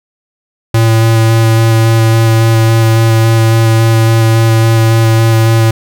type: tone with vibrato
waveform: square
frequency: 113 Hz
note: A2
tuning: 47 cents sharp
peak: -6 dBFS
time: 0.74-5.71 s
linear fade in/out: 5 ms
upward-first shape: square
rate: 3.6 Hz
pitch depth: 9 cents each way
effects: none